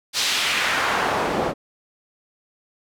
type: noise with band-pass filter sweep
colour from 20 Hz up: pink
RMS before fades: -22 dBFS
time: 0.13-1.54 s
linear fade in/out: 50 ms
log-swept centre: 4800 to 440 Hz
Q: 1.1
effects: none